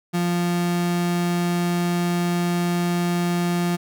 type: tone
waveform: 35% pulse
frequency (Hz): 174.5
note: F3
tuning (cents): -1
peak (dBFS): -18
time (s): 0.13-3.77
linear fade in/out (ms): 20
effects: none